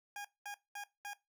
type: tone bursts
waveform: 20% pulse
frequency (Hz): 816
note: G#5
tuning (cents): -31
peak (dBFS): -37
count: 4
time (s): 0.16-1.134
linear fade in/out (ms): 2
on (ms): 86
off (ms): 210
effects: noise-tail reverb RT60 0.2 s tail -18 dB re dry